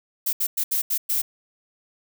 violet noise bursts at uneven times, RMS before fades -23 dBFS, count 6, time 0.26-0.33 / 0.4-0.47 / 0.57-0.64 / 0.71-0.82 / 0.9-0.98 / 1.09-1.22 s, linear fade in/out 10 ms, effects none

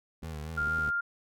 25% pulse tone with vibrato, 77.78 Hz, D#2, in tune, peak -33 dBFS, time 0.22-0.91 s, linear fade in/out 20 ms, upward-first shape sine, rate 4.2 Hz, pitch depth 80 cents each way
clicks, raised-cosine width 3 ms, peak -32 dBFS, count 5, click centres 0.23 / 0.615 / 0.675 / 0.788 / 0.88 s
sine tone, 1400 Hz, F6, 4 cents sharp, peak -27 dBFS, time 0.57-1.01 s, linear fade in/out 10 ms
effects none

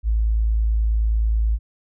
sine tone, 54.7 Hz, A1, 9 cents flat, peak -16 dBFS, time 0.03-1.59 s, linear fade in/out 50 ms, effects none

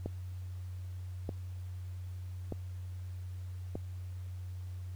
click train, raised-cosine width 2 ms, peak -23 dBFS, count 4, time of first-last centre 0.06-3.755 s, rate 0.812 Hz, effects added 91 Hz sine -39 dBFS peak until 4.95 s + pink hiss -63 dBFS RMS until 4.95 s

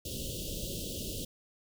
pink band-stop noise, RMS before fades -38 dBFS, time 0.05-1.25 s, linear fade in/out 5 ms, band 600 to 2800 Hz, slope 96 dB/octave, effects none

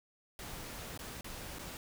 pink noise with dropouts, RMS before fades -45 dBFS, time 0.39-1.77 s, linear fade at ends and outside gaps 1 ms, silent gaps 0.976-0.991 / 1.21-1.244 / 1.586-1.592 s, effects none

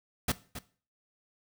pink noise with echo, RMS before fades -28 dBFS, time 0.28-0.32 s, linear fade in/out 5 ms, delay 270 ms, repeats 1, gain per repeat -12 dB, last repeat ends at 0.59 s, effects noise-tail reverb RT60 0.4 s tail -17 dB re dry

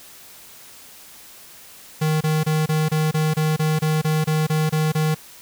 square tone bursts, 155.56 Hz, D#3, in tune, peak -18 dBFS, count 14, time 2.01-5.148 s, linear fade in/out 10 ms, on 200 ms, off 26 ms, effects white hiss -44 dBFS RMS until 5.41 s

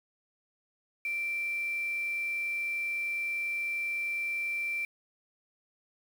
sine tone with quantisation, 2349 Hz, D7, in tune, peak -30 dBFS, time 1.05-4.85 s, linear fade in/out 2 ms, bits 8, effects none

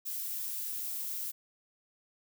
violet noise, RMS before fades -37 dBFS, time 0.05-1.32 s, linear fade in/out 20 ms, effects none

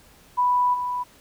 sine tone with level steps, 987.8 Hz, B5, in tune, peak -17 / -24 dBFS, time 0.37-1.04 s, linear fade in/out 20 ms, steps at 0.73 s, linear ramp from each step 20 ms, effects pink hiss -53 dBFS RMS until 1.2 s

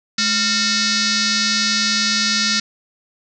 sine tone with frequency modulation, 212.5 Hz, G#3, 40 cents sharp, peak -15 dBFS, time 0.18-2.6 s, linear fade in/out 5 ms, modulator 799 Hz, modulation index 7.1, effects none

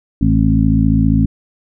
harmonic tone with a mistuned harmonic, 54.9 Hz, A1, 3 cents flat, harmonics 1 / 2 / 3 / 4 / 5, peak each -16 / -16 / -16 / -16 / -16 dBFS, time 0.21-1.26 s, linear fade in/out 5 ms, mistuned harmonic 5, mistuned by -29 cents, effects none

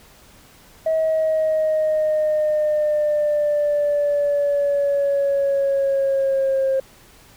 sine exponential sweep, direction down, 641 to 533 Hz, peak -15 dBFS, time 0.86-6.8 s, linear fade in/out 5 ms, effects tanh soft clip ceiling -13 dBFS + pink hiss -49 dBFS RMS until 7.36 s

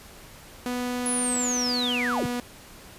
sawtooth tone with pitch glide, 246.9 to 243.9 Hz, B3 to B3, 0 to -21 cents, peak -23 dBFS, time 0.66-2.4 s, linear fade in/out 0 ms, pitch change -21 cents, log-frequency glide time 1.68-2.26 s
sine linear sweep, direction down, 10490 to 68.7 Hz, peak -25 dBFS, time 1.06-2.26 s, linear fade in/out 0 ms
effects pink hiss -47 dBFS RMS until 2.98 s + resampled to 32000 Hz

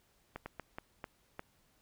slowing click train, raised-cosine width 0.5 ms, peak -26 dBFS, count 6, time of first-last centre 0.36-1.394 s, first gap 100 ms, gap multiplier 1.37, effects pink hiss -71 dBFS RMS until 1.81 s

